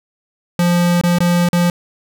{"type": "tone with dropouts", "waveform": "square", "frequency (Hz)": 174.61, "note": "F3", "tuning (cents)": 0, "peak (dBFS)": -12, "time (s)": [0.59, 1.7], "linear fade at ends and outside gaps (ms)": 2, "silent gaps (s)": [[1.013, 1.036], [1.186, 1.204], [1.488, 1.53]], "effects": []}